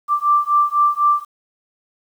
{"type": "beating tone pair", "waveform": "sine", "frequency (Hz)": [1174.7, 1178.7], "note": ["D6", "D6"], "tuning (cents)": [0, 6], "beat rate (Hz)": 4, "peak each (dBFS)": -16, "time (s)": [0.08, 1.25], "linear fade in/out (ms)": 50, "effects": ["8-bit"]}